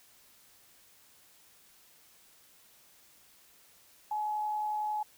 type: tone with amplitude modulation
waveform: sine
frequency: 848 Hz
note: G#5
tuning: 36 cents sharp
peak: -29 dBFS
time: 4.11-5.03 s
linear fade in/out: 5 ms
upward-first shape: sine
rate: 71 Hz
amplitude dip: 25%
effects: white hiss -61 dBFS RMS until 5.17 s